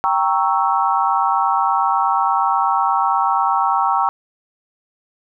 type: chord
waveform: sine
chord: G diminished seventh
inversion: none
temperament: equal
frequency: 784 / 932.3 / 1108.7 / 1318.5 Hz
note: G5 / Bb5 / Db6 / Fb6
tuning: 0 / 0 / 0 / 0 cents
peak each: -19 / -19 / -20 / -21 dBFS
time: 0.04-4.09 s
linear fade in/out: 0 ms
effects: none